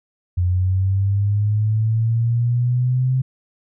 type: linear sweep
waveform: sine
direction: up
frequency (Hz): 88.4 to 130.81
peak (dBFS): -15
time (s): 0.37-3.22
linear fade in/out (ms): 10
effects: none